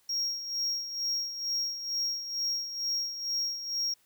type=tone with tremolo; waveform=triangle; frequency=5588 Hz; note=F8; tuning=in tune; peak=-26 dBFS; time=0.09-3.94 s; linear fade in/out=5 ms; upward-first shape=sine; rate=2.2 Hz; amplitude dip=65%; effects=white hiss -67 dBFS RMS until 4.05 s